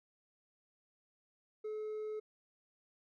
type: tone with hard clipping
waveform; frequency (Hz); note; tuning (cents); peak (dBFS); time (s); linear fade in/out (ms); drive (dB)
sine; 429.3; A4; -43; -39; 1.64-2.2; 10; 2
effects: none